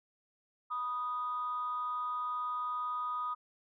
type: tone pair together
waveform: sine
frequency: 983 / 1240.7 Hz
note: B5 / D#6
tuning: -8 / -5 cents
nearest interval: major third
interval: 403 cents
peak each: -40 / -33 dBFS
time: 0.7-3.35 s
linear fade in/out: 20 ms
effects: tanh soft clip ceiling -27 dBFS